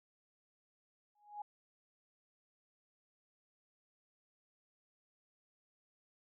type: tone with exponential growth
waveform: sine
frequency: 830.6 Hz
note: G#5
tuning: in tune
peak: -38 dBFS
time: 1.15-1.42 s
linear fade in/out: 5 ms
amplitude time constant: 58 ms
effects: none